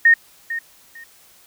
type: tone with echo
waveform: sine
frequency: 1845 Hz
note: A#6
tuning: 18 cents flat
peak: -8 dBFS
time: 0.05-0.14 s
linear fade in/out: 5 ms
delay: 450 ms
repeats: 2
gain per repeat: -14 dB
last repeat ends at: 1.04 s
effects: white hiss -51 dBFS RMS until 1.46 s